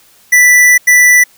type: tone bursts at uneven times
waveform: square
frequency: 1975.5 Hz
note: B6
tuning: in tune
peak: -4 dBFS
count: 2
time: 0.32-0.78 / 0.87-1.24 s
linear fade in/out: 10 ms
effects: white hiss -46 dBFS RMS until 1.37 s